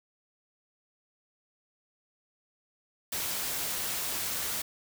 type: noise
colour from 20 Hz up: white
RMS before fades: -33 dBFS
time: 3.12-4.62 s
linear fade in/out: 5 ms
effects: none